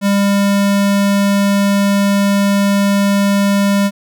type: tone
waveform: square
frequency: 200 Hz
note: G3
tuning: 35 cents sharp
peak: -11 dBFS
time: 0.01-3.91 s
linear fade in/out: 50 ms
effects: none